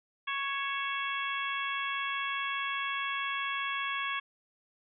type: harmonic tone with a mistuned harmonic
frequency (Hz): 554.4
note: C#5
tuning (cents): 0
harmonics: 2 / 3 / 4 / 5 / 6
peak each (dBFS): -35 / -37 / -38 / -39 / -40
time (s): 0.27-4.2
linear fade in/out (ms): 10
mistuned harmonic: 5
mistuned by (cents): -50
effects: none